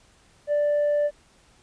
sine tone with tanh clipping, 587.3 Hz, D5, in tune, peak -20 dBFS, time 0.47-1.11 s, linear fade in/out 50 ms, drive 1 dB, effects pink hiss -58 dBFS RMS until 1.62 s + resampled to 22050 Hz

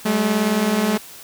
sawtooth beating tone pair, 196 / 215 Hz, G3 / A3, 0 / -40 cents, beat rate 19 Hz, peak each -19 / -14 dBFS, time 0.05-0.98 s, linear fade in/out 10 ms, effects white hiss -40 dBFS RMS until 1.23 s

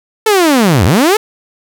sawtooth linear two-way sweep, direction down then up, 448 to 77.3 to 448 Hz, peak -3 dBFS, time 0.26-1.17 s, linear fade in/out 5 ms, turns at 0.85 s, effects none

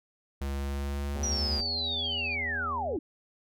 square tone with pitch glide, 69.3 to 71.66 Hz, C#2 to D2, 0 to -42 cents, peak -31 dBFS, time 0.41-1.61 s, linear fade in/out 5 ms, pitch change +58 cents, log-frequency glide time 0.52-1.4 s
harmonic tone, 81.4 Hz, E2, 21 cents flat, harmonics 1 / 3 / 5 / 7 / 9 / 10, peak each -39 / -44 / -46 / -47 / -49 / -49 dBFS, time 1.15-2.97 s, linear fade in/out 5 ms
sine linear sweep, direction down, 5890 to 269.2 Hz, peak -29 dBFS, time 1.23-2.99 s, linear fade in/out 5 ms
sine tone with tremolo, 4564 Hz, C#8, 50 cents sharp, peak -39 dBFS, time 1.31-2.36 s, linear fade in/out 20 ms, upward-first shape triangle, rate 15 Hz, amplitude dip 75%
effects none

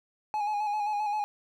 triangle tone with vibrato, 837 Hz, G#5, 13 cents sharp, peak -25 dBFS, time 0.34-1.24 s, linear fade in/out 0 ms, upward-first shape square, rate 7.6 Hz, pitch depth 33 cents each way, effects none

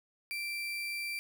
35% pulse tone, 2349 Hz, D7, in tune, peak -33 dBFS, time 0.31-1.19 s, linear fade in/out 0 ms, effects none

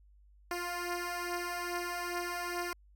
10% pulse beating tone pair, 349.2 / 351.6 Hz, F4 / F4, 0 / +12 cents, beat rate 2.4 Hz, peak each -32 / -28 dBFS, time 0.51-2.73 s, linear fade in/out 2 ms, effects added 50 Hz sine -58 dBFS peak until 2.95 s

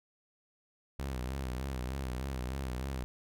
sawtooth tone with vibrato, 65 Hz, C2, 11 cents flat, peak -31 dBFS, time 0.99-3.04 s, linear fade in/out 0 ms, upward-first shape sine, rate 3.3 Hz, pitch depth 92 cents each way, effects none

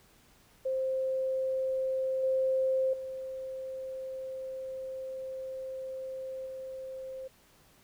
sine tone with level steps, 525 Hz, C5, 6 cents sharp, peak -28 / -25 / -36 / -38 dBFS, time 0.65-7.28 s, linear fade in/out 10 ms, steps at 2.23 / 2.93 / 6.46 s, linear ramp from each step 5 ms, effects pink hiss -62 dBFS RMS until 7.83 s

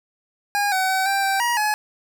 25% pulse tone with pitch steps, 815 / 755 / 760 / 787 / 780 / 954 / 847 Hz, G#5 / F#5 / F#5 / G5 / G5 / A#5 / G#5, -33 / +35 / +46 / +7 / -9 / +40 / +34 cents, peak -15 dBFS, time 0.55-1.74 s, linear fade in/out 0 ms, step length 170 ms, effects none

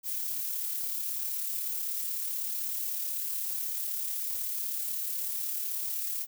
violet noise with amplitude modulation, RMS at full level -32 dBFS, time 0.03-6.27 s, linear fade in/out 50 ms, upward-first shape sine, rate 36.1 Hz, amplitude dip 30%, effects none

